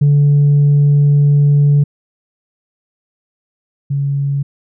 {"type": "tone pair in turn", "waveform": "sine", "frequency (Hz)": [144.4, 140.21], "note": ["D3", "C#3"], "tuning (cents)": [-29, 20], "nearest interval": "minor second", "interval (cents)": 51, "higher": "first", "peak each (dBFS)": [-5, -13], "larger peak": "first", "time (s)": [[0.01, 1.84], [3.9, 4.43]], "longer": "first", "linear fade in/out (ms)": 10, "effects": ["tanh soft clip ceiling -5 dBFS"]}